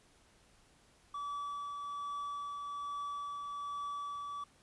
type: tone with tremolo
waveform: triangle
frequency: 1150 Hz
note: D6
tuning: 37 cents flat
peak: -35 dBFS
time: 1.14-4.44 s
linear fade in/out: 5 ms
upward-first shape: triangle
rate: 1.2 Hz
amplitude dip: 30%
effects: pink hiss -66 dBFS RMS until 4.62 s + resampled to 24000 Hz